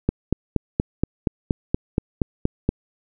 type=click train; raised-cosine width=3 ms; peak=-5 dBFS; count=12; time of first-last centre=0.09-2.69 s; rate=4.23 Hz; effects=none